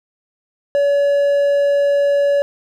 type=tone; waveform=triangle; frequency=568 Hz; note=C#5; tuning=42 cents sharp; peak=-10 dBFS; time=0.75-2.42 s; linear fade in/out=0 ms; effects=none